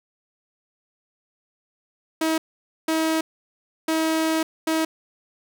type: tone bursts at uneven times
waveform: sawtooth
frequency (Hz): 320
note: D#4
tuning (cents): +49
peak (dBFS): -16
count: 4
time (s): 2.21-2.38 / 2.88-3.21 / 3.88-4.43 / 4.67-4.85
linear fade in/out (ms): 5
effects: none